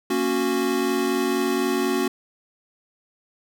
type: chord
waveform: square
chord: F# major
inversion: first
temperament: equal with one note detuned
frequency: 233.1 / 277.2 / 367.7 Hz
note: A#3 / C#4 / F#4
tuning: 0 / 0 / -11 cents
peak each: -28 / -26 / -24 dBFS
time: 0.1-2.08 s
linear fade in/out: 5 ms
effects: none